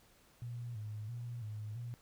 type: tone with vibrato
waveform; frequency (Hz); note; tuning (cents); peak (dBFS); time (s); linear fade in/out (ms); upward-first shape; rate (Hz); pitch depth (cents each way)
sine; 113; A2; +47; -40; 0.42-1.94; 0; square; 1.5; 100
effects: pink hiss -66 dBFS RMS until 2.01 s